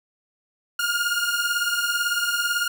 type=beating tone pair; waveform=sawtooth; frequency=1410 / 1428 Hz; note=F6 / F6; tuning=+16 / +38 cents; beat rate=18 Hz; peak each=-21 dBFS; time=0.79-2.68 s; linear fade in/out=5 ms; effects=none